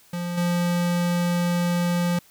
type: tone with level steps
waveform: square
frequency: 174.61 Hz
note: F3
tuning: in tune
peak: -27 / -21 dBFS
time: 0.13-2.19 s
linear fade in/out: 5 ms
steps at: 0.37 s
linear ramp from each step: 10 ms
effects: white hiss -55 dBFS RMS until 2.3 s